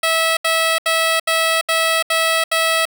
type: tone bursts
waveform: 10% pulse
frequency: 651 Hz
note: E5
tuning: 22 cents flat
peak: -6 dBFS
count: 7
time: 0.03-2.854 s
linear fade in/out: 5 ms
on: 340 ms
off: 74 ms
effects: none